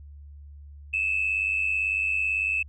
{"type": "tone pair together", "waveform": "sine", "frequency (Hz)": [2539, 2637], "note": ["D#7", "E7"], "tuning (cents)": [34, 0], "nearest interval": "minor second", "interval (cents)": 66, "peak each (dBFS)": [-27, -24], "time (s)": [0.93, 2.63], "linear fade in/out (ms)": 10, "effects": ["tanh soft clip ceiling -16 dBFS", "added 72 Hz sine -42 dBFS peak until 2.68 s"]}